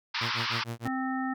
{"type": "band-pass noise", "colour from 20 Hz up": "pink", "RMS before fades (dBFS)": -31, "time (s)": [0.14, 0.64], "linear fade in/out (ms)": 10, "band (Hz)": [890, 5400], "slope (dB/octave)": 96}
{"type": "tone with tremolo", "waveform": "sawtooth", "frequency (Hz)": 116.9, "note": "A#2", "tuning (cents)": 5, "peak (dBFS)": -28, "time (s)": [0.21, 0.88], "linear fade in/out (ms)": 5, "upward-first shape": "sine", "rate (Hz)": 6.5, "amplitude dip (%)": 100}
{"type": "harmonic tone", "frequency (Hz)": 261.6, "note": "C4", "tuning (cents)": 0, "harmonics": [1, 3, 5, 7], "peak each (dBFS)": [-30, -35, -38, -38], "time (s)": [0.85, 1.34], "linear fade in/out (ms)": 10}
{"effects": []}